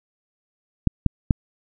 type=clicks; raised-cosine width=5 ms; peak=-3 dBFS; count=3; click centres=0.873 / 1.063 / 1.308 s; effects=none